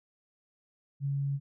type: tone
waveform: sine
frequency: 139.7 Hz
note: C#3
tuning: 14 cents sharp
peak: -28 dBFS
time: 1-1.4 s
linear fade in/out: 50 ms
effects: none